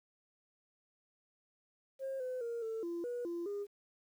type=tone with pitch steps; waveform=sine; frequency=536 / 508 / 467.9 / 446.9 / 341.7 / 484.7 / 342.6 / 406.4 Hz; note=C5 / B4 / A#4 / A4 / F4 / B4 / F4 / G#4; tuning=+42 / +49 / +6 / +27 / -38 / -32 / -33 / -38 cents; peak=-35 dBFS; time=1.99-3.67 s; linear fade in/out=50 ms; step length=210 ms; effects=tanh soft clip ceiling -34 dBFS + 11-bit